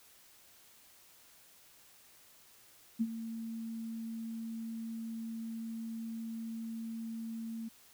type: tone with ADSR envelope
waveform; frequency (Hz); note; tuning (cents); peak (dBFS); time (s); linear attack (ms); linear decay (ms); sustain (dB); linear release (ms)
sine; 226.3; A3; +49; -26; 2.99-7.69; 23; 49; -12; 13
effects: white hiss -61 dBFS RMS until 7.93 s